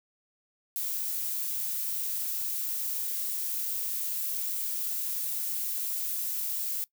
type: noise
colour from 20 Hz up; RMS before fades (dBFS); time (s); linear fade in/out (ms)
violet; -32; 0.76-6.84; 0
effects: noise-tail reverb RT60 0.1 s tail -21 dB re dry